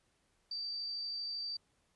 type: tone with amplitude modulation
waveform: sine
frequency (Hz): 4648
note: D8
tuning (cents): -19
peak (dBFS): -36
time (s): 0.51-1.57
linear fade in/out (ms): 5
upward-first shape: sine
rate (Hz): 52.7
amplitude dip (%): 25
effects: pink hiss -75 dBFS RMS until 1.95 s + resampled to 24000 Hz